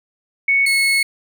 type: tone pair in turn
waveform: sine / 35% pulse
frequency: 2217 / 2190 Hz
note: C#7 / C#7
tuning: 0 / -22 cents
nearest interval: unison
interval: 22 cents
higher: first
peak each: -12 dBFS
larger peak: neither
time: 0.48-0.66 / 0.66-1.03 s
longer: second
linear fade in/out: 5 ms
effects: none